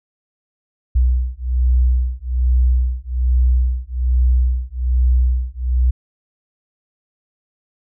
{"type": "beating tone pair", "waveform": "sine", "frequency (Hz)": [61.7, 62.9], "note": ["B1", "B1"], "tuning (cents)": [-1, 32], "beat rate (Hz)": 1.2, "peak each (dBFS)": -16, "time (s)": [0.95, 5.91], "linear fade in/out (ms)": 10, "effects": []}